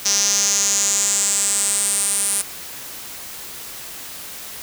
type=tone with band-pass filter sweep; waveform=sawtooth; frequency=201.3 Hz; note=G3; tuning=46 cents sharp; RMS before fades=-19 dBFS; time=0.05-2.42 s; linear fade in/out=10 ms; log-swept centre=5900 to 9600 Hz; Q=6.6; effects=white hiss -34 dBFS RMS until 4.62 s